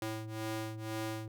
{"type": "ring-modulated tone", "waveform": "sawtooth", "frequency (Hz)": 220, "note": "A3", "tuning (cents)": 0, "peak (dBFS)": -30, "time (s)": [0.02, 1.28], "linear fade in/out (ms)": 2, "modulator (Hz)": 109, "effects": []}